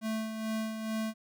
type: tone with tremolo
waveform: square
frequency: 220 Hz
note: A3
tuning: in tune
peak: -31 dBFS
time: 0.01-1.14 s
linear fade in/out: 50 ms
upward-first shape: sine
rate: 2.3 Hz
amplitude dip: 50%
effects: none